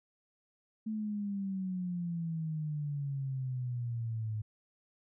sine exponential sweep, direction down, 220 to 106.6 Hz, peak -33 dBFS, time 0.86-4.42 s, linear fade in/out 10 ms, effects none

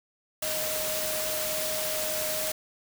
sine tone in noise, 622.3 Hz, D#5, in tune, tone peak -33 dBFS, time 0.42-2.52 s, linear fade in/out 5 ms, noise white, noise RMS -31 dBFS, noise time 0.42-2.52 s, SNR -5 dB, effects none

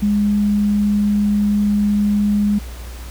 sine tone, 206.2 Hz, G#3, 12 cents flat, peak -13 dBFS, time 0.02-2.59 s, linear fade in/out 10 ms, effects added 60 Hz sine -29 dBFS peak until 3.1 s + pink hiss -39 dBFS RMS until 3.1 s

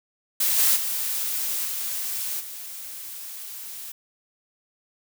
blue noise with level steps, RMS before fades -22 / -19 / -27 / -29 / -37 dBFS, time 0.4-3.92 s, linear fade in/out 5 ms, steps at 0.57 / 0.75 / 1.64 / 2.39 s, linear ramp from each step 20 ms, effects none

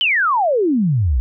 sine exponential sweep, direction down, 3136 to 56.1 Hz, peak -13 dBFS, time 0.01-1.2 s, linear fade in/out 0 ms, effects none

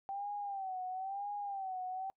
sine tone with vibrato, 778 Hz, G5, 13 cents flat, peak -37 dBFS, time 0.09-2.1 s, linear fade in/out 0 ms, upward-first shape sine, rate 1 Hz, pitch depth 94 cents each way, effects noise-tail reverb RT60 0.1 s tail -26 dB re dry

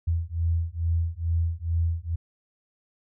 sine beating tone pair, 82.41 / 84.71 Hz, E2 / E2, 0 / +48 cents, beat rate 2.3 Hz, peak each -26 dBFS, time 0.07-2.16 s, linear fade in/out 10 ms, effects none

